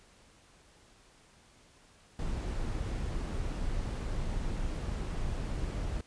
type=noise; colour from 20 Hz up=brown; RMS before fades=-34 dBFS; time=2.19-6.01 s; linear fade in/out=2 ms; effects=pink hiss -61 dBFS RMS until 6.06 s + resampled to 22050 Hz